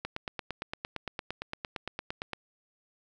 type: click train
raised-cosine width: 0.3 ms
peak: -18 dBFS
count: 21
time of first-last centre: 0.05-2.333 s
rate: 8.76 Hz
effects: none